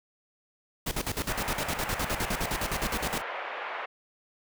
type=noise with tremolo; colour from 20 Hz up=pink; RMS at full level=-30 dBFS; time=0.86-3.22 s; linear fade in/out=10 ms; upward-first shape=square; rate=9.7 Hz; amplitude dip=80%
type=band-pass noise; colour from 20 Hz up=pink; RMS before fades=-36 dBFS; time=1.28-3.86 s; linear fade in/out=10 ms; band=550 to 2500 Hz; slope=24 dB/octave
effects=none